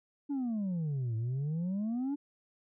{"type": "exponential two-way sweep", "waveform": "sine", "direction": "down then up", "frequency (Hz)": [293.7, 109.5, 293.7], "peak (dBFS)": -28, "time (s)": [0.29, 2.16], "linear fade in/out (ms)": 20, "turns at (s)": 1.16, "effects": ["tanh soft clip ceiling -30 dBFS"]}